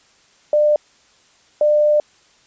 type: tone bursts at uneven times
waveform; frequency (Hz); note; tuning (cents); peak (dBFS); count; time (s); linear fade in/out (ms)
sine; 598; D5; +31; -11; 2; 0.53-0.76 / 1.61-2; 2
effects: white hiss -54 dBFS RMS until 2.46 s + resampled to 16000 Hz